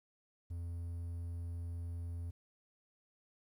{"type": "tone", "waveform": "triangle", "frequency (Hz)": 85.3, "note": "F2", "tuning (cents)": -40, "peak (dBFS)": -37, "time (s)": [0.5, 2.31], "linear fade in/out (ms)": 10, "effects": ["12-bit"]}